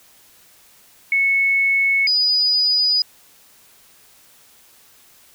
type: tone pair in turn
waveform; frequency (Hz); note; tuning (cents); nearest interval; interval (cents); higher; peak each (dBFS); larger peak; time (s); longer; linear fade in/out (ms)
sine; 2203 / 4946; C#7 / D#8; -11 / -11; octave + major second; 1400; second; -14; neither; 1.12-2.07 / 2.07-3.02; neither; 2
effects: white hiss -51 dBFS RMS until 5.34 s

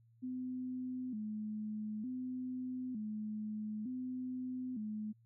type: tone with vibrato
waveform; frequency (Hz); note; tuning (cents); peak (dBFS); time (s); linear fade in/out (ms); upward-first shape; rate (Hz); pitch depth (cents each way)
sine; 233.1; A#3; 0; -38; 0.22-5.13; 20; square; 0.55; 150
effects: added 115 Hz sine -64 dBFS peak until 5.25 s

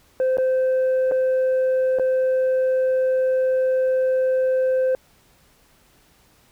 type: tone with dropouts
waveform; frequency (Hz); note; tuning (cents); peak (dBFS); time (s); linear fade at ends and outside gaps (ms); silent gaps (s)
sine; 518; C5; -17; -14; 0.2-4.95; 1; 0.371-0.383 / 1.113-1.119 / 1.987-1.996
effects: tanh soft clip ceiling -16 dBFS + pink hiss -57 dBFS RMS until 6.51 s

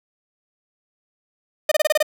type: tone bursts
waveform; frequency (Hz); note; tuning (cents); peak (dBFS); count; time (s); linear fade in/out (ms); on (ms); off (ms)
45% pulse; 610; D#5; -34; -14; 7; 1.69-2.028; 5; 26; 26
effects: none

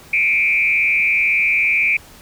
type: tone with frequency modulation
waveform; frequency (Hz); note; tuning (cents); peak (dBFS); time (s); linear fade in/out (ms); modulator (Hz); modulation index
sine; 2353; D7; +3; -13; 0.13-1.97; 5; 158; 0.9
effects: pink hiss -43 dBFS RMS until 2.21 s

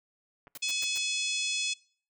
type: clicks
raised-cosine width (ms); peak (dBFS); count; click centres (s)
0.5; -37; 2; 0.471 / 0.478
type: noise bursts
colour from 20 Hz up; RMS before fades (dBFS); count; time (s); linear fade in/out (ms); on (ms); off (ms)
white; -42; 4; 0.55-0.98; 2; 25; 110
type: harmonic tone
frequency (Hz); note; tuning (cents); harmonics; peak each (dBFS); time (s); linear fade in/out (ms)
852; G#5; +44; 3 / 4 / 5 / 6 / 7 / 8 / 9 / 10; -33 / -34 / -40 / -37 / -39 / -38 / -45 / -41; 0.62-1.74; 10
effects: noise-tail reverb RT60 0.5 s tail -25 dB re dry

